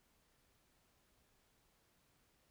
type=silence; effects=pink hiss -75 dBFS RMS until 2.5 s